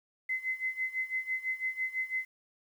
sine tone with tremolo, 2048 Hz, C7, 38 cents flat, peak -28 dBFS, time 0.29-2.25 s, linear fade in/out 5 ms, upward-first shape sine, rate 6 Hz, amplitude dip 85%, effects 10-bit

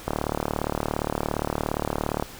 click train, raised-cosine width 1 ms, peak -10 dBFS, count 81, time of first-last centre 0.08-2.225 s, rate 37.3 Hz, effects pink hiss -42 dBFS RMS until 2.39 s

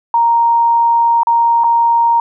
sine tone with dropouts, 932.3 Hz, A#5, in tune, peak -8 dBFS, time 0.14-2.2 s, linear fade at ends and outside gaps 2 ms, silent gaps 1.233-1.27 / 1.637-1.642 s, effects none

